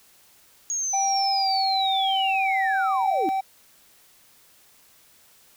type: linear sweep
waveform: sine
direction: down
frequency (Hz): 6645 to 277.2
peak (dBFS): -24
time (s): 0.7-3.29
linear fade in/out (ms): 0
type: tone with pitch glide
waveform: triangle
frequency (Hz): 784 to 771.4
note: G5 to G5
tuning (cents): 0 to -28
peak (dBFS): -20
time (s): 0.93-3.41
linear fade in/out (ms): 10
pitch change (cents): -28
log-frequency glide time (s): 1.4-1.48
effects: white hiss -56 dBFS RMS until 5.56 s